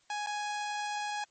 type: tone with dropouts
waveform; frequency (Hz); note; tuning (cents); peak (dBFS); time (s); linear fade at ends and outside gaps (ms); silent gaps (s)
sawtooth; 832; G#5; +3; -29; 0.1-1.24; 2; 0.263-0.27
effects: white hiss -68 dBFS RMS until 1.3 s + MP3 32 kbps